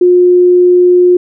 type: tone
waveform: sine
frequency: 358 Hz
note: F4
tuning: 43 cents sharp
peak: -3 dBFS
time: 0.01-1.17 s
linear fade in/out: 5 ms
effects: none